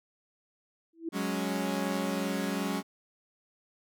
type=tone with exponential growth; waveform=sine; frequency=329.6 Hz; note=E4; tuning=in tune; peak=-28 dBFS; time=0.93-1.09 s; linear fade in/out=5 ms; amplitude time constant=34 ms
type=chord; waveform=sawtooth; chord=F# suspended second; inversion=none; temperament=equal; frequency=185 / 207.7 / 277.2 Hz; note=F#3 / G#3 / C#4; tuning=0 / 0 / 0 cents; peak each=-30 dBFS; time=1.12-2.83 s; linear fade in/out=50 ms
effects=none